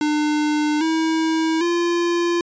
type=tone with pitch steps; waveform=square; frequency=300 / 321.5 / 344.6 Hz; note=D4 / E4 / F4; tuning=+37 / -43 / -23 cents; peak=-18 dBFS; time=0.01-2.41 s; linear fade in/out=2 ms; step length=800 ms; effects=resampled to 16000 Hz